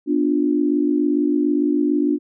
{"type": "chord", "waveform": "sine", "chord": "B diminished", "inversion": "none", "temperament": "equal with one note detuned", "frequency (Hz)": [246.9, 293.7, 351.3], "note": ["B3", "D4", "F4"], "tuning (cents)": [0, 0, 10], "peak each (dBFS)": [-23, -17, -23], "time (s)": [0.06, 2.19], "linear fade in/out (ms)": 50, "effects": []}